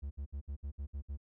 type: tone bursts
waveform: triangle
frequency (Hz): 70.5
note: C#2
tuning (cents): +30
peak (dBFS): -35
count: 8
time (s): 0.02-1.174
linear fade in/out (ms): 20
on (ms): 90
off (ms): 62
effects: none